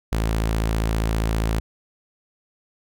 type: tone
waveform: sawtooth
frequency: 55 Hz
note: A1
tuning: in tune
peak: -16 dBFS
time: 0.12-1.6 s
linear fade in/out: 5 ms
effects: none